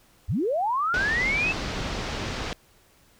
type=linear sweep; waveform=sine; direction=up; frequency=51.91 to 2661 Hz; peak=-22 dBFS; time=0.28-1.53 s; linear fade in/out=20 ms
type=low-pass noise; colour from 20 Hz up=pink; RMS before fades=-31 dBFS; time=0.94-2.53 s; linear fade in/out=0 ms; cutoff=5600 Hz; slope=24 dB/octave
effects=pink hiss -59 dBFS RMS until 3.19 s